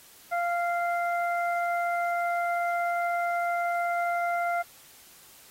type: harmonic tone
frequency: 694 Hz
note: F5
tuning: 11 cents flat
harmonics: 1 / 2 / 3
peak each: -26 / -32 / -36 dBFS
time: 0.31-4.63 s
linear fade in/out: 20 ms
effects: white hiss -53 dBFS RMS until 5.5 s + AAC 48 kbps